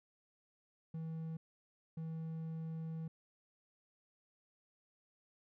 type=tone bursts at uneven times; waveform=triangle; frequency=161.5 Hz; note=E3; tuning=35 cents flat; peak=-38 dBFS; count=2; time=0.94-1.37 / 1.97-3.08 s; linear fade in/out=5 ms; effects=none